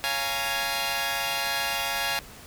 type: chord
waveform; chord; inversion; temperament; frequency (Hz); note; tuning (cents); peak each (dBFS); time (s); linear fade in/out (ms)
10% pulse; Bb minor seventh; first; equal with one note detuned; 554.4 / 692.4 / 830.6 / 932.3; Db5 / F5 / Ab5 / Bb5; 0 / -15 / 0 / 0; -27 / -23 / -21 / -25; 0.04-2.19; 0
effects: pink hiss -46 dBFS RMS until 2.46 s